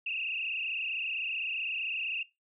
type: tone with frequency modulation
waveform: sine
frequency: 2664 Hz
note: E7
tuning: 18 cents sharp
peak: -31 dBFS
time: 0.06-2.23 s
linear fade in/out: 5 ms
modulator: 27.8 Hz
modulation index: 5.3
effects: noise-tail reverb RT60 0.2 s tail -18 dB re dry